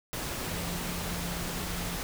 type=tone in noise; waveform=sine; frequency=173.6 Hz; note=F3; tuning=10 cents flat; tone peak=-38 dBFS; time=0.48-1.96 s; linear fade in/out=0 ms; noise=pink; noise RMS=-35 dBFS; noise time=0.13-2.03 s; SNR=-6 dB; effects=none